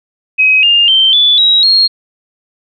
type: tone with pitch steps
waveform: sine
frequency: 2535 / 2813 / 3121 / 3463 / 3842 / 4263 Hz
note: D#7 / F7 / G7 / A7 / B7 / C8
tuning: +32 / +12 / -8 / -28 / -48 / +32 cents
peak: -5 dBFS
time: 0.38-1.88 s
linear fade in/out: 20 ms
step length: 250 ms
effects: none